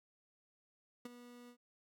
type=tone with ADSR envelope; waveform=30% pulse; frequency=243 Hz; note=B3; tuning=28 cents flat; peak=-39 dBFS; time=1.05-1.57 s; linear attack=5 ms; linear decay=20 ms; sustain=-12 dB; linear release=81 ms; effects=none